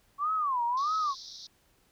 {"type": "tone with vibrato", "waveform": "sine", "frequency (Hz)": 1100, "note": "C#6", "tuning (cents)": -14, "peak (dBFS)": -26, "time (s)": [0.18, 1.15], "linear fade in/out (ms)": 50, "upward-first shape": "sine", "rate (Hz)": 1.6, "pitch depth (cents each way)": 270}
{"type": "band-pass noise", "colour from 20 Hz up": "white", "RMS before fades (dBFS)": -46, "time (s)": [0.77, 1.47], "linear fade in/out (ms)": 5, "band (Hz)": [3600, 5800], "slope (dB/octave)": 96}
{"effects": ["pink hiss -67 dBFS RMS until 1.91 s"]}